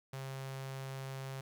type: tone with notch filter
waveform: sawtooth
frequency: 134.3 Hz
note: C3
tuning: 46 cents sharp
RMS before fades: -43 dBFS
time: 0.13-1.41 s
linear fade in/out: 5 ms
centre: 280 Hz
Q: 1.8
effects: 12-bit